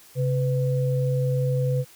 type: tone pair together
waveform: sine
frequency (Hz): 134.28 / 500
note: C3 / B4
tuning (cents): +45 / +21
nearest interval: octave + major seventh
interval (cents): 2276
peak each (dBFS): -21 / -27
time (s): 0.15-1.85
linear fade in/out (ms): 50
effects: white hiss -51 dBFS RMS until 1.95 s